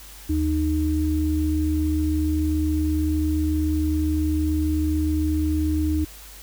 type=tone pair together; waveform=sine; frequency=77.1 / 308.4 Hz; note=D#2 / D#4; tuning=-15 / -15 cents; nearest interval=2 octaves; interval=2400 cents; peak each=-22 dBFS; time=0.29-6.05 s; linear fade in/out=10 ms; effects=added 50 Hz sine -44 dBFS peak until 6.42 s + white hiss -44 dBFS RMS until 6.42 s

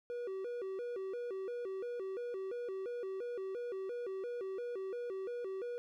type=tone with vibrato; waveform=triangle; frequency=429.8 Hz; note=A4; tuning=41 cents flat; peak=-36 dBFS; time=0.1-5.78 s; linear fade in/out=0 ms; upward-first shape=square; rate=2.9 Hz; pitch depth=200 cents each way; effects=none

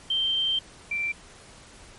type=tone pair in turn; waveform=sine; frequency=3136 / 2349 Hz; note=G7 / D7; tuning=0 / 0 cents; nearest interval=perfect fourth; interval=500 cents; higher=first; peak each=-22 / -25 dBFS; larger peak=first; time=0.1-0.59 / 0.91-1.12 s; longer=first; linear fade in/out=5 ms; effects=pink hiss -49 dBFS RMS until 1.98 s + MP3 48 kbps

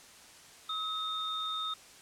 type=tone pair together; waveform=sine; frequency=1277 / 3658 Hz; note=D#6 / A#7; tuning=+45 / -33 cents; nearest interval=octave + tritone; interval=1822 cents; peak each=-36 / -35 dBFS; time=0.69-1.74 s; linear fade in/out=5 ms; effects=white hiss -54 dBFS RMS until 2.01 s + low-pass 9000 Hz 12 dB/octave

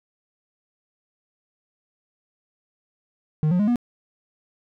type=tone with pitch steps; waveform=triangle; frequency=153.9 / 178.84 / 207.8 / 241.5 Hz; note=D#3 / F3 / G#3 / B3; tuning=-19 / +41 / +1 / -39 cents; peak=-15 dBFS; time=3.43-3.758 s; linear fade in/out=0 ms; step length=82 ms; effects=none

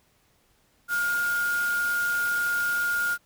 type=tone in noise; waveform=sine; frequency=1421 Hz; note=F6; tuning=30 cents sharp; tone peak=-23 dBFS; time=0.88-3.18 s; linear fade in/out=50 ms; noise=white; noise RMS=-37 dBFS; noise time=0.88-3.18 s; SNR=+11 dB; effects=pink hiss -65 dBFS RMS until 3.25 s

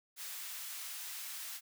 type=high-pass noise; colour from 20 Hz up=white; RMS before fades=-44 dBFS; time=0.16-1.61 s; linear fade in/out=50 ms; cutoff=1200 Hz; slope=12 dB/octave; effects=none

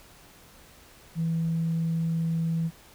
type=tone; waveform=sine; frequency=164.4 Hz; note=E3; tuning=4 cents flat; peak=-23 dBFS; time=1.15-2.71 s; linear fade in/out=50 ms; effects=tanh soft clip ceiling -20 dBFS + pink hiss -53 dBFS RMS until 2.94 s

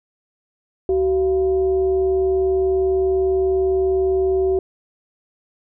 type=tone with frequency modulation; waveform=sine; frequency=378.7 Hz; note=F#4; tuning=40 cents sharp; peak=-15 dBFS; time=0.89-4.59 s; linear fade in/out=2 ms; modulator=310 Hz; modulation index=0.37; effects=none

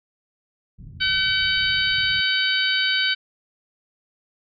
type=low-pass noise; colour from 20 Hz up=white; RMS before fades=-40 dBFS; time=0.78-2.21 s; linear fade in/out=10 ms; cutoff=150 Hz; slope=24 dB/octave
type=harmonic tone; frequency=760 Hz; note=F#5; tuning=46 cents sharp; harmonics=2 / 3 / 4 / 5 / 6; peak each=-23 / -27 / -23 / -27 / -27 dBFS; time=1-3.15 s; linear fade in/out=20 ms
effects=none

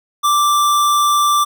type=tone; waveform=square; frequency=1174.7 Hz; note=D6; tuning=in tune; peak=-12 dBFS; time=0.23-1.45 s; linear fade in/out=20 ms; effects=none

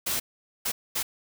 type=noise bursts at uneven times; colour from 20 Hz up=white; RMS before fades=-28 dBFS; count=3; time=0.06-0.2 / 0.65-0.72 / 0.95-1.03 s; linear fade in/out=10 ms; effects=none

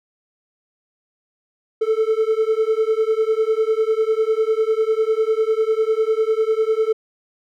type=beating tone pair; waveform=triangle; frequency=435.6 / 445.6 Hz; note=A4 / A4; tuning=-17 / +22 cents; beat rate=10 Hz; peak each=-17 / -17 dBFS; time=1.81-6.93 s; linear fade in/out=10 ms; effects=none

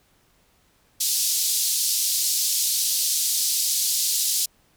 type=band-pass noise; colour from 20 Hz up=pink; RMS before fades=-23 dBFS; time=1-4.46 s; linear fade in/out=10 ms; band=4300 to 15000 Hz; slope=24 dB/octave; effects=pink hiss -62 dBFS RMS until 4.76 s

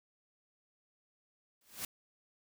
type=noise with exponential growth; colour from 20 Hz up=white; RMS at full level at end=-36 dBFS; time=1.61-1.85 s; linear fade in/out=2 ms; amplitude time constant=51 ms; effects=none

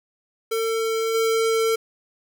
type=tone with level steps; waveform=square; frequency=449.7 Hz; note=A4; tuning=38 cents sharp; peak=-22 / -19 dBFS; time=0.51-1.76 s; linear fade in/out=10 ms; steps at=1.14 s; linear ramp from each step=10 ms; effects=9-bit

